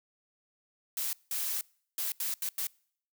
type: noise bursts at uneven times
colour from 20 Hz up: blue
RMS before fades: -33 dBFS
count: 6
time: 0.97-1.13 / 1.31-1.61 / 1.98-2.12 / 2.2-2.34 / 2.42-2.49 / 2.58-2.67 s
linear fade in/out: 2 ms
effects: noise-tail reverb RT60 0.6 s tail -26 dB re dry